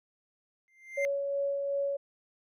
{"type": "tone with exponential growth", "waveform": "triangle", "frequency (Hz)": 2093, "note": "C7", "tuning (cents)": 0, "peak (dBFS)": -27, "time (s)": [0.68, 1.05], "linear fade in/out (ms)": 0, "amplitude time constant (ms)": 80}
{"type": "tone with tremolo", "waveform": "sine", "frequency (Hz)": 560, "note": "C#5", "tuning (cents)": 18, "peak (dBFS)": -27, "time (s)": [0.97, 1.97], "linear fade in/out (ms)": 10, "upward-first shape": "sine", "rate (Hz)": 2.7, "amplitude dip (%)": 30}
{"effects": []}